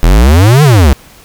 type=exponential two-way sweep; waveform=square; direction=up then down; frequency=38.89 to 156.4 to 62.5 Hz; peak=-3 dBFS; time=0.03-0.93 s; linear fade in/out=0 ms; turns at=0.63 s; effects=pink hiss -38 dBFS RMS until 1.24 s